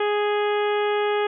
harmonic tone, 415.3 Hz, G#4, in tune, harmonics 1 / 2 / 3 / 4 / 5 / 6 / 7 / 8, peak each -21 / -27 / -31 / -33 / -35 / -37 / -38 / -39 dBFS, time 0-1.27 s, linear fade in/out 5 ms, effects none

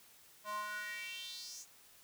square tone with high-pass filter sweep, 209.3 Hz, G#3, 14 cents sharp, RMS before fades -44 dBFS, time 0.44-1.66 s, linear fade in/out 50 ms, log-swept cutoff 830 to 6900 Hz, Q 4.8, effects white hiss -62 dBFS RMS until 2.03 s

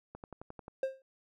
click train, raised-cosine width 1 ms, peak -31 dBFS, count 7, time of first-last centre 0.15-0.681 s, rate 11.3 Hz
triangle tone with exponential decay, 531 Hz, C5, 25 cents sharp, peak -24 dBFS, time 0.83-1.02 s, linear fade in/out 2 ms, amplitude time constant 40 ms
effects none

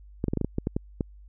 clicks, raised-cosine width 3 ms, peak -13 dBFS, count 10, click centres 0.241 / 0.283 / 0.335 / 0.373 / 0.413 / 0.446 / 0.584 / 0.671 / 0.765 / 1.008 s, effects added 50 Hz sine -46 dBFS peak until 1.28 s

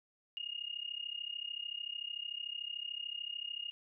sine tone with amplitude modulation, 2849 Hz, F7, 34 cents sharp, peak -35 dBFS, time 0.37-3.71 s, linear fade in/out 0 ms, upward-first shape sine, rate 33.5 Hz, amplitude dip 90%, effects none

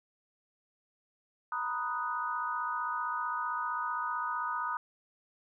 sine chord, B major seventh, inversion third, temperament equal, 932.3 / 987.8 / 1244.5 / 1480 Hz, A#5 / B5 / D#6 / F#6, 0 / 0 / 0 / 0 cents, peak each -39 / -38 / -34 / -39 dBFS, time 1.52-4.77 s, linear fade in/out 2 ms, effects none

